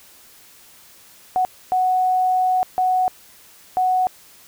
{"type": "tone bursts at uneven times", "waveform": "sine", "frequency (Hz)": 740, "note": "F#5", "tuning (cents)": 0, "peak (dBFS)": -15, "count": 4, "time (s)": [[1.36, 1.45], [1.72, 2.63], [2.78, 3.08], [3.77, 4.07]], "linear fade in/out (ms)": 0, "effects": ["white hiss -48 dBFS RMS until 4.47 s"]}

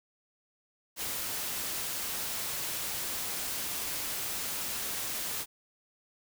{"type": "noise", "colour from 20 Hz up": "white", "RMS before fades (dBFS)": -35, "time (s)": [0.96, 5.46], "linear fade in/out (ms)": 50, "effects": []}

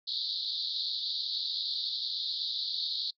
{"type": "band-pass noise", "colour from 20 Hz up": "white", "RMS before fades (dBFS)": -34, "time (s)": [0.07, 3.11], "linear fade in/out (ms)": 10, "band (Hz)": [3600, 4600], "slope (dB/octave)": 96, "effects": ["noise-tail reverb RT60 0.1 s tail -24 dB re dry"]}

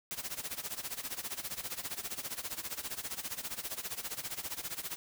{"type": "noise with tremolo", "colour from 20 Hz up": "white", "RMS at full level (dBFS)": -37, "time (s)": [0.11, 4.96], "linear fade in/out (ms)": 0, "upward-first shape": "sine", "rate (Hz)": 15, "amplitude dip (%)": 85, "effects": []}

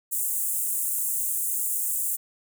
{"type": "high-pass noise", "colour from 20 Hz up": "pink", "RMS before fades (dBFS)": -27, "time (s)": [0.11, 2.17], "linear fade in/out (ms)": 20, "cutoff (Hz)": 7700, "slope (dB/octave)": 48, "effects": []}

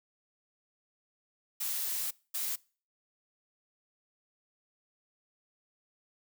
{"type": "noise bursts at uneven times", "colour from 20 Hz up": "blue", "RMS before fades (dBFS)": -34, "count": 2, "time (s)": [[1.6, 2.11], [2.34, 2.56]], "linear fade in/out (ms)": 10, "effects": ["noise-tail reverb RT60 0.4 s tail -24 dB re dry"]}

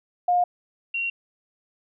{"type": "tone pair in turn", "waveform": "sine", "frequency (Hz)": [712, 2748], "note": ["F5", "F7"], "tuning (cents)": [33, -29], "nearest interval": "octave + major seventh", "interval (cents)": 2338, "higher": "second", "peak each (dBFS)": [-17, -24], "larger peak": "first", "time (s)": [[0.28, 0.44], [0.94, 1.1]], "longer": "neither", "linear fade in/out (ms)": 5, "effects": []}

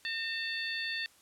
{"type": "harmonic tone with a mistuned harmonic", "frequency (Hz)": 890, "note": "A5", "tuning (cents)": 20, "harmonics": [2, 3, 4, 5], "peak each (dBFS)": [-36, -40, -40, -40], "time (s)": [0.05, 1.06], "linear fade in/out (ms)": 0, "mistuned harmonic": 2, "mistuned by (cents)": 40, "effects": ["white hiss -62 dBFS RMS until 1.21 s", "low-pass 11000 Hz 12 dB/octave"]}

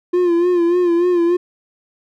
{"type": "tone with vibrato", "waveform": "triangle", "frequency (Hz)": 349.2, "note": "F4", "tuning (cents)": 0, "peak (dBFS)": -10, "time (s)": [0.13, 1.37], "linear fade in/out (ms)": 10, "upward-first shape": "sine", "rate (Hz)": 3.4, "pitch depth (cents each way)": 56, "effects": []}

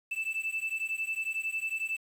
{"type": "beating tone pair", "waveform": "triangle", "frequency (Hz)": [2637, 2648], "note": ["E7", "E7"], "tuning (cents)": [0, 7], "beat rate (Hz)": 11, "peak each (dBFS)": -31, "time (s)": [0.11, 1.97], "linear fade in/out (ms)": 10, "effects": ["tanh soft clip ceiling -26 dBFS", "9-bit"]}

